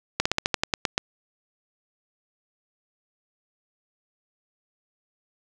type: slowing click train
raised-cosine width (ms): 0.2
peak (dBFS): -4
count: 10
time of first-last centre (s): 0.2-0.979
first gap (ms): 55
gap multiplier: 1.11
effects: none